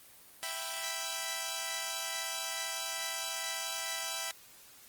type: chord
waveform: 5% pulse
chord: E minor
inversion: none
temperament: equal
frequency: 659.3 / 784 / 987.8 Hz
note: E5 / G5 / B5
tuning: 0 / 0 / 0 cents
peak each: -28 dBFS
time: 0.43-4.31 s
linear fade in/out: 0 ms
effects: white hiss -56 dBFS RMS until 4.88 s + Opus 24 kbps